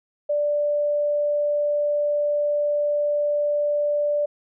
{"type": "tone", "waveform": "sine", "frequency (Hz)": 587.3, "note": "D5", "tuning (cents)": 0, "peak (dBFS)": -19, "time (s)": [0.29, 4.26], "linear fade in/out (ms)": 10, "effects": []}